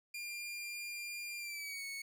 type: tone with pitch glide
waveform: sawtooth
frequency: 2399 to 2213 Hz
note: D7 to C#7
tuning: +36 to -3 cents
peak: -38 dBFS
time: 0.14-2.02 s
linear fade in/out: 5 ms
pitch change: -139 cents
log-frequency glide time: 1.37-1.84 s
effects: none